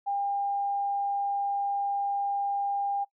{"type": "tone", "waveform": "sine", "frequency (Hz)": 802, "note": "G5", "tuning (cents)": 39, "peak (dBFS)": -26, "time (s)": [0.06, 3.05], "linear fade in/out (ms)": 20, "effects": ["noise-tail reverb RT60 0.1 s tail -22 dB re dry"]}